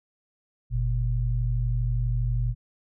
sine tone pair together, 47.62 / 120 Hz, G1 / B2, -49 / -49 cents, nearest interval octave + major third, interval 1600 cents, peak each -25 dBFS, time 0.7-2.55 s, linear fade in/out 50 ms, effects none

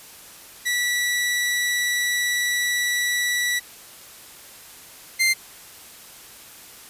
sawtooth tone pair in turn, 1953 / 2092 Hz, B6 / C7, -20 / -1 cents, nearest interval minor second, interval 119 cents, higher second, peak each -17 / -13 dBFS, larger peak second, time 0.65-3.6 / 5.19-5.34 s, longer first, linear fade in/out 20 ms, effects white hiss -44 dBFS RMS until 6.89 s + resampled to 32000 Hz

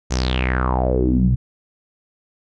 sawtooth tone with low-pass filter sweep, 63.3 Hz, B1, 43 cents sharp, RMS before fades -18 dBFS, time 0.1-1.36 s, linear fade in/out 20 ms, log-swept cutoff 6800 to 130 Hz, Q 6.4, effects none

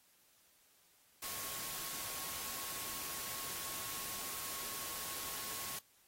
sine tone in noise, 1093 Hz, C#6, 25 cents flat, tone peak -54 dBFS, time 1.22-5.79 s, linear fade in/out 5 ms, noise white, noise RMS -43 dBFS, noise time 1.22-5.79 s, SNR -14 dB, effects white hiss -69 dBFS RMS until 6.07 s + AAC 48 kbps

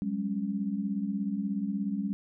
sine tone cluster, 187.1 / 203.8 / 275.7 Hz, F#3 / G#3 / C#4, +20 / -32 / -9 cents, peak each -36 / -30 / -36 dBFS, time 0.02-2.13 s, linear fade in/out 0 ms, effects none

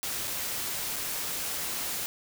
white noise with dropouts, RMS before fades -33 dBFS, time 0.03-2.06 s, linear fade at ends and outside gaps 0 ms, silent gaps 0.273-0.277 / 0.96-0.964 s, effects none

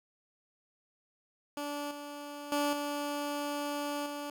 15% pulse tone with level steps, 290.1 Hz, D4, 21 cents flat, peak -29 / -35 / -22 / -27 / -31 dBFS, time 1.57-4.3 s, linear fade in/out 2 ms, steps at 1.91 / 2.52 / 2.73 / 4.06 s, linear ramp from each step 2 ms, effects none

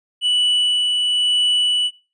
triangle tone with tremolo, 2960 Hz, F#7, in tune, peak -12 dBFS, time 0.21-1.91 s, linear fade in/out 50 ms, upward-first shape sine, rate 1 Hz, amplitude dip 25%, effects noise-tail reverb RT60 0.3 s tail -18 dB re dry + resampled to 24000 Hz

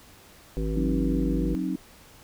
harmonic tone, 53.5 Hz, A1, 48 cents flat, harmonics 1 / 3 / 5 / 7 / 9, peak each -27 / -32 / -34 / -35 / -37 dBFS, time 0.57-1.55 s, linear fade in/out 0 ms
sine chord, C diminished, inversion second, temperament equal with one note detuned, 185 / 266.8 / 311.1 Hz, Gb3 / C4 / Eb4, 0 / +34 / 0 cents, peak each -30 dBFS, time 0.76-1.76 s, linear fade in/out 5 ms
effects pink hiss -52 dBFS RMS until 2.23 s

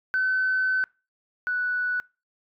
sine tone pair in turn, 1520 / 1480.1 Hz, F#6 / F#6, +46 / 0 cents, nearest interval unison, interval 46 cents, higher first, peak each -20 / -23 dBFS, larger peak first, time 0.14-0.84 / 1.47-2 s, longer first, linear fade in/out 0 ms, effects noise-tail reverb RT60 0.3 s tail -25 dB re dry + tanh soft clip ceiling -16 dBFS

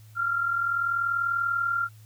sine tone pair together, 1348.7 / 1389 Hz, E6 / F6, +39 / -10 cents, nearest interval minor second, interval 51 cents, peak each -32 / -24 dBFS, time 0.15-1.89 s, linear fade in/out 50 ms, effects added 108 Hz sine -47 dBFS peak until 2.05 s + white hiss -60 dBFS RMS until 2.05 s

